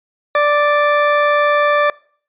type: tone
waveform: 20% pulse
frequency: 587.3 Hz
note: D5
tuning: in tune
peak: -6 dBFS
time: 0.35-1.9 s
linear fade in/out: 2 ms
effects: noise-tail reverb RT60 0.5 s tail -23 dB re dry + resampled to 8000 Hz